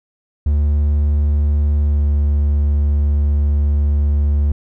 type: tone with pitch glide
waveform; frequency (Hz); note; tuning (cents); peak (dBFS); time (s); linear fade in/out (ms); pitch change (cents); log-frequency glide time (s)
triangle; 73.42 to 72.66; D2 to D2; 0 to -18; -10; 0.46-4.52; 5; -18; 1.81-2.05
effects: none